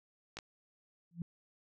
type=clicks; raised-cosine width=0.2 ms; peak=-25 dBFS; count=2; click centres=0.37 / 0.388 s
type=tone with exponential growth; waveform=sine; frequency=170.4 Hz; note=F3; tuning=42 cents flat; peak=-32 dBFS; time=1.11-1.22 s; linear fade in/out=2 ms; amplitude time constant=23 ms
effects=none